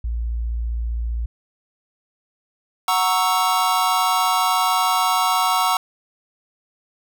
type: tone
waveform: sine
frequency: 57.6 Hz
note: A#1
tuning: 20 cents flat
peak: -21 dBFS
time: 0.04-1.26 s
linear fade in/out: 5 ms
type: chord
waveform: square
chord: F# dominant seventh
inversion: none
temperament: equal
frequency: 740 / 932.3 / 1108.7 / 1318.5 Hz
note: F#5 / A#5 / C#6 / E6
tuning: 0 / 0 / 0 / 0 cents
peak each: -23 dBFS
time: 2.88-5.77 s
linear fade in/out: 2 ms
effects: none